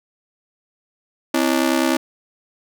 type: ring-modulated tone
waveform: sawtooth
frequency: 293.9 Hz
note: D4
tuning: 1 cent sharp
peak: -9 dBFS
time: 1.34-1.97 s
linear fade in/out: 5 ms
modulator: 34.9 Hz
effects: none